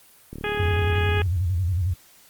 click train, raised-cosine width 3 ms, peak -22 dBFS, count 33, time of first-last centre 0.33-1.2 s, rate 36.8 Hz
harmonic tone, 415.3 Hz, G#4, in tune, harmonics 1 / 2 / 3 / 4 / 5 / 6 / 7 / 8, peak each -27 / -32 / -35 / -30 / -37 / -32 / -37 / -38 dBFS, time 0.44-1.22 s, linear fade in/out 2 ms
sine tone with vibrato, 89.4 Hz, F2, 41 cents sharp, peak -20 dBFS, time 0.59-1.94 s, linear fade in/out 10 ms, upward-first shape square, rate 11 Hz, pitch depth 120 cents each way
effects white hiss -53 dBFS RMS until 2.29 s + Opus 32 kbps

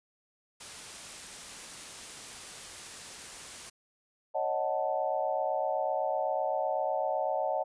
white noise, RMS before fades -44 dBFS, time 0.6-3.7 s, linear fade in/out 10 ms
sine chord, D# half-diminished seventh, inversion third, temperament equal, 554.4 / 622.3 / 740 / 880 Hz, C#5 / D#5 / F#5 / A5, 0 / 0 / 0 / 0 cents, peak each -34 / -32 / -33 / -35 dBFS, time 4.34-7.64 s, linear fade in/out 20 ms
effects resampled to 22050 Hz

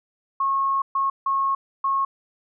sine tone bursts at uneven times, 1090 Hz, C#6, 29 cents flat, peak -19 dBFS, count 4, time 0.4-0.82 / 0.95-1.1 / 1.26-1.55 / 1.84-2.05 s, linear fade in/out 5 ms, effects none

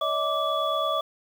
sine tone cluster, 571 / 640 / 1168 / 3396 Hz, D5 / D#5 / D6 / G#7, -49 / +49 / -10 / +38 cents, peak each -31 / -28 / -26 / -32 dBFS, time 0.01-1.01 s, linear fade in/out 5 ms, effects 8-bit

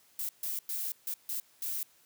violet noise bursts at uneven times, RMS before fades -35 dBFS, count 6, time 0.19-0.29 / 0.43-0.59 / 0.69-0.92 / 1.07-1.14 / 1.29-1.4 / 1.62-1.83 s, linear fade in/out 2 ms, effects white hiss -64 dBFS RMS until 2.05 s + high-pass 80 Hz 12 dB/octave

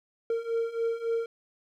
triangle beating tone pair, 457.5 / 461.1 Hz, A#4 / A#4, -32 / -19 cents, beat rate 3.6 Hz, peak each -30 / -27 dBFS, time 0.3-1.26 s, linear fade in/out 2 ms, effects none

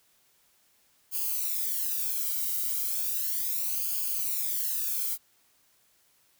violet noise with flanger, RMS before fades -30 dBFS, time 1.11-5.18 s, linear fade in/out 50 ms, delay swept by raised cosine 0.52 to 1.17 ms, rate 0.35 Hz, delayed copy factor -1, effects white hiss -66 dBFS RMS until 6.39 s

